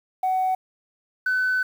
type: tone pair in turn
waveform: sine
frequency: 749 / 1509.3 Hz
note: F#5 / F#6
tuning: +21 / +34 cents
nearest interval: octave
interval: 1213 cents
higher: second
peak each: -18 dBFS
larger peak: neither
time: 0.23-0.55 / 1.26-1.63 s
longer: second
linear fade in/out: 5 ms
effects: tanh soft clip ceiling -17 dBFS + 8-bit